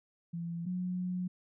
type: tone pair in turn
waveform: sine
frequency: 169.4 / 181.24 Hz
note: E3 / F#3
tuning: +48 / -36 cents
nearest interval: minor second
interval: 116 cents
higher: second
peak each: -35 / -32 dBFS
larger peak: second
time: 0.33-0.66 / 0.66-1.28 s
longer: second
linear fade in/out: 10 ms
effects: none